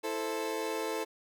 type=chord; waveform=30% pulse; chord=A minor; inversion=second; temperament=equal; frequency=329.6 / 440 / 523.3 Hz; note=E4 / A4 / C5; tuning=0 / 0 / 0 cents; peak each=-36 / -32 / -36 dBFS; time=0.03-1.05 s; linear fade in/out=20 ms; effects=none